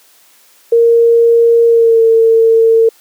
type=tone with pitch glide; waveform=sine; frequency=465 to 452.5 Hz; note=A#4 to A4; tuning=-4 to +48 cents; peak=-4 dBFS; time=0.72-2.89 s; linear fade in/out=5 ms; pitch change=-48 cents; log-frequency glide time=1.67-2.03 s; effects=white hiss -47 dBFS RMS until 3 s + high-pass 300 Hz 12 dB/octave